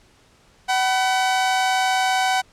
sawtooth tone pair together, 755.4 / 989 Hz, F#5 / B5, +36 / +2 cents, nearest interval perfect fourth, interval 466 cents, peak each -14 / -25 dBFS, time 0.68-2.42 s, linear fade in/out 20 ms, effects pink hiss -55 dBFS RMS until 2.52 s + low-pass 8000 Hz 12 dB/octave

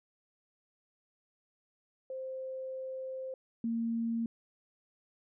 sine tone pair in turn, 523.3 / 230 Hz, C5 / A#3, 0 / -23 cents, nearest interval octave + major second, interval 1423 cents, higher first, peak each -37 / -30 dBFS, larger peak second, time 2.1-3.34 / 3.64-4.26 s, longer first, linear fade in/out 2 ms, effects none

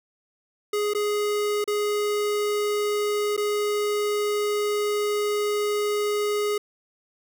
square tone with dropouts, 415.9 Hz, G#4, 2 cents sharp, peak -23 dBFS, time 0.73-6.58 s, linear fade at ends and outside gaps 5 ms, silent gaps 0.936-0.948 / 1.642-1.676 / 3.366-3.376 s, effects none

